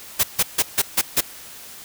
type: noise bursts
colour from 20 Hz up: white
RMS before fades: -17 dBFS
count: 6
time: 0.19-1.21 s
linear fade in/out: 10 ms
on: 45 ms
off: 150 ms
effects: white hiss -40 dBFS RMS until 1.84 s

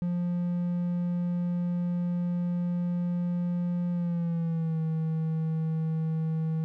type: tone with pitch glide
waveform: triangle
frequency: 175.5 to 160.01 Hz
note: F3 to D#3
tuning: +9 to +49 cents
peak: -24 dBFS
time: 0.02-6.64 s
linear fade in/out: 0 ms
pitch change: -160 cents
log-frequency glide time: 3.91-4.8 s
effects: none

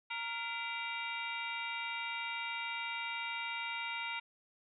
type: harmonic tone with a mistuned harmonic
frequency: 466.2 Hz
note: A#4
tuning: in tune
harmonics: 2 / 3 / 4 / 5 / 6 / 7 / 8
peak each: -43 / -45 / -46 / -41 / -45 / -54 / -48 dBFS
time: 0.1-4.2 s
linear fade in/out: 10 ms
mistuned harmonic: 4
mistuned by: +140 cents
effects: none

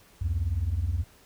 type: beating tone pair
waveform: sine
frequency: 69.3 / 88.3 Hz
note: C#2 / F2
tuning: 0 / +20 cents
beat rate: 19 Hz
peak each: -27 / -25 dBFS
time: 0.21-1.04 s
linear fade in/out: 10 ms
effects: tanh soft clip ceiling -21 dBFS + pink hiss -57 dBFS RMS until 1.25 s

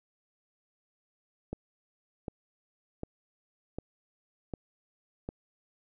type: click train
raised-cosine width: 2 ms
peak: -22 dBFS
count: 6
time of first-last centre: 1.53-5.289 s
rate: 1.33 Hz
effects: none

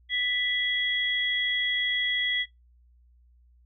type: tone pair together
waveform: sine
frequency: 1975.5 / 3322 Hz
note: B6 / G#7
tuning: 0 / 0 cents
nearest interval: major sixth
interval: 900 cents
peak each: -27 dBFS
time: 0.09-2.46 s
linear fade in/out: 50 ms
effects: noise-tail reverb RT60 0.2 s tail -24 dB re dry + added 60 Hz sine -56 dBFS peak until 3.65 s

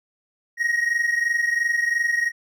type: tone pair together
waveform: triangle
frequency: 1877.1 / 1900 Hz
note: A#6 / A#6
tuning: +12 / +33 cents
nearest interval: unison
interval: 21 cents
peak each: -19 / -23 dBFS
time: 0.57-2.32 s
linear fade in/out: 50 ms
effects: none

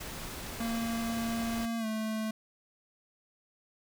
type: noise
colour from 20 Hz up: pink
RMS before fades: -41 dBFS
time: 0-1.66 s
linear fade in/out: 10 ms
type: tone with pitch glide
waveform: square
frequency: 229.9 to 218.6 Hz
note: A#3 to A3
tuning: -24 to -11 cents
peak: -32 dBFS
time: 0.6-2.31 s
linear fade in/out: 5 ms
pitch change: -87 cents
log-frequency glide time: 1.78-1.86 s
effects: none

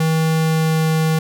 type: tone with pitch glide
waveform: square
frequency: 160 to 159.08 Hz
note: D#3 to D#3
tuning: +49 to +39 cents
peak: -15 dBFS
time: 0-1.19 s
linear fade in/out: 5 ms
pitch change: -10 cents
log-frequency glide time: 0.36-0.89 s
effects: none

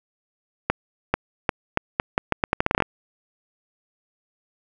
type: accelerating click train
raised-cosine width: 0.5 ms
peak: -3 dBFS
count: 16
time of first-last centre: 0.7-2.823 s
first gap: 440 ms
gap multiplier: 0.8
effects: none

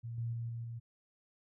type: tone with level steps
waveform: sine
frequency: 116.54 Hz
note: A#2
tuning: in tune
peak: -39 / -34 / -36 / -38 / -40 dBFS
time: 0.03-0.8 s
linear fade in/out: 20 ms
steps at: 0.18 / 0.33 / 0.49 / 0.64 s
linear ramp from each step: 2 ms
effects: none

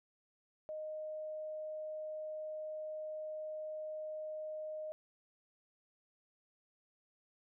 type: tone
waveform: sine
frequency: 619 Hz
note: D#5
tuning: 9 cents flat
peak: -40 dBFS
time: 0.69-4.92 s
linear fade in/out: 0 ms
effects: none

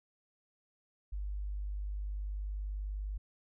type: tone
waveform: sine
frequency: 50.1 Hz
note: G1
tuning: 38 cents sharp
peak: -35 dBFS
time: 1.12-3.18 s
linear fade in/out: 10 ms
effects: none

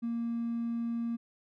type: tone with hard clipping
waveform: triangle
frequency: 233.1 Hz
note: A#3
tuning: in tune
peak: -31 dBFS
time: 0.02-1.17 s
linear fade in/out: 20 ms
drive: 4 dB
effects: none

